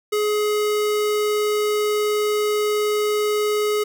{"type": "tone", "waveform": "square", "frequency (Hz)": 420.7, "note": "G#4", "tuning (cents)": 22, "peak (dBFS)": -19, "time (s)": [0.12, 3.84], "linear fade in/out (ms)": 10, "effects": []}